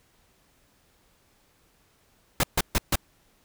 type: noise bursts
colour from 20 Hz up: pink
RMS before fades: -22 dBFS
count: 4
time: 2.4-2.956 s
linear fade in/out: 2 ms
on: 34 ms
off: 140 ms
effects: pink hiss -64 dBFS RMS until 3.44 s